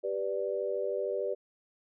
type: chord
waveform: sine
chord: G major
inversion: none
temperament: equal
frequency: 392 / 493.9 / 587.3 Hz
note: G4 / B4 / D5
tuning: 0 / 0 / 0 cents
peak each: -34 dBFS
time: 0.03-1.35 s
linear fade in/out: 20 ms
effects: none